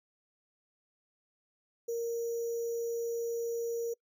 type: tone with sample-and-hold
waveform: sine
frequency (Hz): 466.2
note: A#4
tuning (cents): 0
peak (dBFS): -31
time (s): 1.88-3.94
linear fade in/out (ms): 10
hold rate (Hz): 6300
effects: noise-tail reverb RT60 0.1 s tail -25 dB re dry